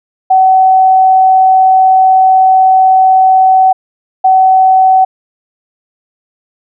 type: tone bursts at uneven times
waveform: sine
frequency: 756 Hz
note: F#5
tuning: 37 cents sharp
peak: -3 dBFS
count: 2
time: 0.3-3.73 / 4.24-5.05 s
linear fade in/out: 10 ms
effects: none